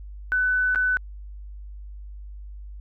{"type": "tone with dropouts", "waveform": "sine", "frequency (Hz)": 1500, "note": "F#6", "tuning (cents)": 23, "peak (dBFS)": -19, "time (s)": [0.32, 0.97], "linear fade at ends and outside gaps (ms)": 0, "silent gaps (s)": [0.748, 0.758], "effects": ["added 50 Hz sine -36 dBFS peak until 2.8 s"]}